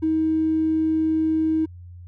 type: tone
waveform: triangle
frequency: 317.1 Hz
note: D#4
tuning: 33 cents sharp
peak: -14 dBFS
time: 0.02-1.66 s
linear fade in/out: 20 ms
effects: tanh soft clip ceiling -16 dBFS + added 88 Hz sine -38 dBFS peak until 2.07 s